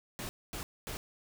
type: noise bursts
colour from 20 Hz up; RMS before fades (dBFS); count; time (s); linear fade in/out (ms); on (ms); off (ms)
pink; -40; 3; 0.19-0.97; 0; 100; 240
effects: none